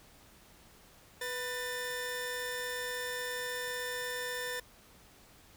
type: tone pair together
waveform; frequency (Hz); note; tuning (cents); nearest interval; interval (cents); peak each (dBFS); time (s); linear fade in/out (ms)
sawtooth; 493.9 / 1783.6; B4 / A6; 0 / +23; octave + minor seventh; 2223; -35 / -34; 1.21-4.6; 5
effects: pink hiss -59 dBFS RMS until 5.56 s